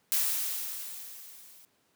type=noise with level ramp; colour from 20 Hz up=blue; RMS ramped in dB=-26 to -55 dBFS; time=0.12-1.65 s; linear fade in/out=0 ms; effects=pink hiss -70 dBFS RMS until 1.95 s + high-pass 150 Hz 12 dB/octave